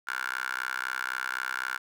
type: tone with high-pass filter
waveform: 10% pulse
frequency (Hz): 63.9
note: C2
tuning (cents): -40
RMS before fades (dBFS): -33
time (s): 0.07-1.78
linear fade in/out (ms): 10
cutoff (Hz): 1400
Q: 8.6
effects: none